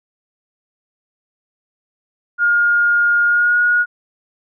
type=tone with pitch glide; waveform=sine; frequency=1420 to 1445.7 Hz; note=F6 to F#6; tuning=+28 to -41 cents; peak=-11 dBFS; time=2.38-3.86 s; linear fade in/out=50 ms; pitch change=+31 cents; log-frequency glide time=3.26-3.58 s; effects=none